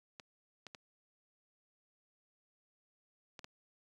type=clicks; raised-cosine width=0.2 ms; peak=-30 dBFS; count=5; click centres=0.198 / 0.667 / 0.748 / 3.392 / 3.444 s; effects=high-pass 80 Hz 12 dB/octave + 11-bit